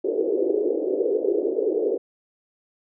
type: band-pass noise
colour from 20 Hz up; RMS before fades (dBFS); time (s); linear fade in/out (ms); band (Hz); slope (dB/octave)
white; -23; 0.04-1.98; 10; 340 to 480; 48
effects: none